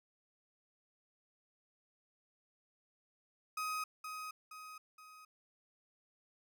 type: tone with echo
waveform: 35% pulse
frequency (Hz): 1258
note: D#6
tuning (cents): +19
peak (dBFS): -35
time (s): 3.57-3.84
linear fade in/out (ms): 5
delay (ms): 470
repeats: 3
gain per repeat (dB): -6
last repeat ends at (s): 5.25
effects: none